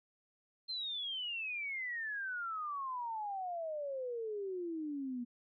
sine exponential sweep, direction down, 4186 to 236.9 Hz, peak -37 dBFS, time 0.68-5.25 s, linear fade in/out 20 ms, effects none

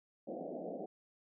white band-pass noise, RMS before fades -43 dBFS, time 0.27-0.86 s, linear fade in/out 10 ms, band 170 to 730 Hz, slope 96 dB/octave, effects none

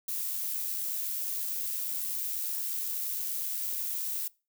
violet noise with amplitude modulation, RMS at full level -32 dBFS, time 0.08-4.28 s, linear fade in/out 5 ms, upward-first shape sine, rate 88.4 Hz, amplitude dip 30%, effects noise-tail reverb RT60 0.3 s tail -23 dB re dry

